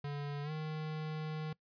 square tone with pitch glide, 144.1 to 155.34 Hz, D3 to D#3, -33 to -2 cents, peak -38 dBFS, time 0.04-1.53 s, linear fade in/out 5 ms, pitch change +131 cents, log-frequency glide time 0.43-0.51 s, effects noise-tail reverb RT60 0.1 s tail -22 dB re dry + resampled to 11025 Hz

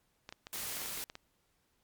clicks, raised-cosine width 0.2 ms, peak -27 dBFS, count 12, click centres 0.291 / 0.325 / 0.469 / 0.558 / 0.632 / 0.724 / 0.769 / 0.818 / 0.859 / 0.975 / 1.099 / 1.154 s
white noise, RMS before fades -40 dBFS, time 0.53-1.04 s, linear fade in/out 0 ms
effects pink hiss -75 dBFS RMS until 1.83 s + MP3 96 kbps

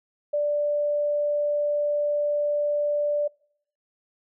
sine tone, 587.3 Hz, D5, in tune, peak -21 dBFS, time 0.33-3.28 s, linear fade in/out 10 ms, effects noise-tail reverb RT60 0.7 s tail -26 dB re dry

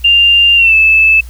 sine tone with pitch glide, 2794 to 2622 Hz, F7 to E7, 0 to -10 cents, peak -4 dBFS, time 0.04-1.21 s, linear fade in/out 10 ms, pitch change -110 cents, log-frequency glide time 0.56-0.74 s, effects added 60 Hz sine -26 dBFS peak until 1.29 s + white hiss -42 dBFS RMS until 1.29 s

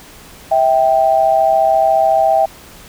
sine tone pair together, 649.8 / 784 Hz, E5 / G5, -25 / 0 cents, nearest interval minor third, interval 325 cents, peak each -12 dBFS, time 0.51-2.46 s, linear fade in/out 10 ms, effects pink hiss -39 dBFS RMS until 2.88 s

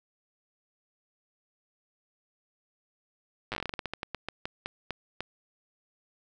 slowing click train, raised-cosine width 0.3 ms, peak -17 dBFS, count 21, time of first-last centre 3.52-5.206 s, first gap 8 ms, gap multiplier 1.21, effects none

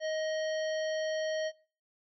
harmonic tone, 627 Hz, D#5, 13 cents sharp, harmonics 1 / 3 / 5 / 7 / 9, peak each -31 / -41 / -45 / -48 / -50 dBFS, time 0-1.52 s, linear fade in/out 50 ms, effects noise-tail reverb RT60 0.4 s tail -22 dB re dry

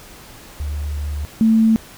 sine tone pair in turn, 73.42 / 222.6 Hz, D2 / A3, 0 / +20 cents, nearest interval octave + perfect fifth, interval 1920 cents, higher second, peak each -21 / -10 dBFS, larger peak second, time 0.6-1.25 / 1.41-1.76 s, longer first, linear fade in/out 0 ms, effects pink hiss -41 dBFS RMS until 1.97 s

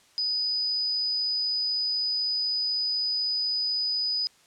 sine tone, 4978 Hz, D#8, in tune, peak -24 dBFS, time 0.18-4.27 s, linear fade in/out 0 ms, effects white hiss -59 dBFS RMS until 4.46 s + low-pass 8000 Hz 12 dB/octave

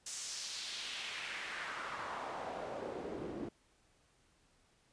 pink noise with band-pass filter sweep, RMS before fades -43 dBFS, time 0.06-3.49 s, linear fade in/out 5 ms, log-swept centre 7400 to 280 Hz, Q 1.8, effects pink hiss -71 dBFS RMS until 4.92 s + resampled to 22050 Hz

